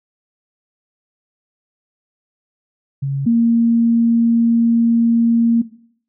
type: tone pair in turn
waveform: sine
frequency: 137.9 / 231.9 Hz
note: C#3 / A#3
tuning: -9 / -9 cents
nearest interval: major sixth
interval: 900 cents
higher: second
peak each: -17 / -10 dBFS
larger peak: second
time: 3.02-3.26 / 3.26-5.62 s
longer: second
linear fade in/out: 10 ms
effects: noise-tail reverb RT60 0.6 s tail -18 dB re dry